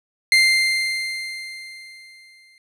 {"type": "tone with exponential decay", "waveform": "30% pulse", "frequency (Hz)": 2093, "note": "C7", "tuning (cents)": 0, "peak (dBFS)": -8, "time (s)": [0.32, 2.58], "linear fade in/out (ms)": 1, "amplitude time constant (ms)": 490, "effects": ["low-pass 10000 Hz 12 dB/octave"]}